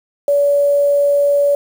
sine tone with quantisation, 571 Hz, D5, 49 cents flat, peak -10 dBFS, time 0.28-1.55 s, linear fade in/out 2 ms, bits 6, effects none

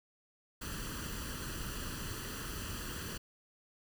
pink noise with comb filter, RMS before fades -41 dBFS, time 0.61-3.18 s, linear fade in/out 10 ms, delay 0.67 ms, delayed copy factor +0.7, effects none

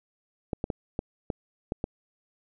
clicks, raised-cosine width 2 ms, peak -15 dBFS, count 7, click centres 0.532 / 0.641 / 0.702 / 0.991 / 1.302 / 1.721 / 1.841 s, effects none

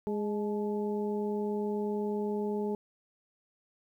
harmonic tone with a mistuned harmonic, 207.7 Hz, G#3, in tune, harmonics 1 / 2 / 3 / 4, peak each -33 / -32 / -46 / -42 dBFS, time 0.07-2.75 s, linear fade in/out 0 ms, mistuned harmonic 4, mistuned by +59 cents, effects 11-bit

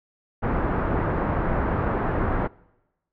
pink low-pass noise, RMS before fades -24 dBFS, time 0.42-2.48 s, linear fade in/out 20 ms, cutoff 1500 Hz, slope 24 dB/octave, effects noise-tail reverb RT60 1.0 s tail -24 dB re dry

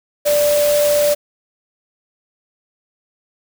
sine tone in noise, 587.3 Hz, D5, in tune, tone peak -12 dBFS, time 0.25-1.15 s, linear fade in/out 20 ms, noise white, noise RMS -23 dBFS, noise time 0.25-1.15 s, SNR +8 dB, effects none

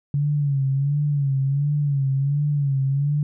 sine tone with vibrato, 141 Hz, C#3, 30 cents sharp, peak -18 dBFS, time 0.14-3.23 s, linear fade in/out 2 ms, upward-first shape sine, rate 1.4 Hz, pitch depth 78 cents each way, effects none

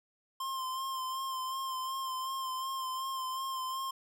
square tone with vibrato, 1051 Hz, C6, 7 cents sharp, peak -35 dBFS, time 0.4-3.91 s, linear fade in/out 5 ms, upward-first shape sine, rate 2.7 Hz, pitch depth 31 cents each way, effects none

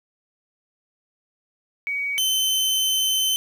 sine / sawtooth tone pair in turn, 2257 / 3069 Hz, C#7 / G7, +31 / -37 cents, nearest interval perfect fourth, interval 532 cents, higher second, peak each -23 / -16 dBFS, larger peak second, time 1.87-2.18 / 2.18-3.36 s, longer second, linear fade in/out 0 ms, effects 9-bit

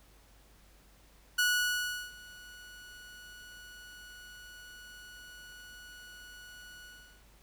sawtooth tone with ADSR envelope, 1467 Hz, F#6, 15 cents flat, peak -21 dBFS, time 1.38-7.24 s, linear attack 10 ms, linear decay 720 ms, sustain -24 dB, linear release 390 ms, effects added 50 Hz sine -60 dBFS peak until 7.42 s + pink hiss -63 dBFS RMS until 7.42 s

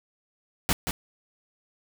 pink noise with echo, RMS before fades -23 dBFS, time 0.69-0.73 s, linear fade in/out 0 ms, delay 180 ms, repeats 1, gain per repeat -6 dB, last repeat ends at 0.91 s, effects none

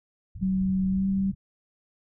pink low-pass noise, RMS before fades -38 dBFS, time 0.35-1.35 s, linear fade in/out 10 ms, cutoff 160 Hz, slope 48 dB/octave
sine tone with pitch glide, 189 to 193.64 Hz, F#3 to G3, +37 to -21 cents, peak -22 dBFS, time 0.41-1.32 s, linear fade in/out 20 ms, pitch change +42 cents, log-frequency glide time 0.9-1.07 s
effects none

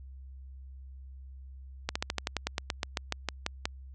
slowing click train, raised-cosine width 0.2 ms, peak -12 dBFS, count 16, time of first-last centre 1.89-3.655 s, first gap 65 ms, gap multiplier 1.08, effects added 66 Hz sine -44 dBFS peak until 3.94 s + resampled to 24000 Hz

